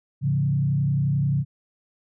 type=tone with frequency modulation; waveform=sine; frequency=140 Hz; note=C#3; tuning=18 cents sharp; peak=-19 dBFS; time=0.21-1.45 s; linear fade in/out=50 ms; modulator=31.4 Hz; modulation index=0.78; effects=none